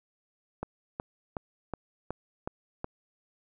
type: click train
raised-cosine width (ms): 1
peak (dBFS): -19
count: 7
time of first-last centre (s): 0.63-2.844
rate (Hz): 2.71
effects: none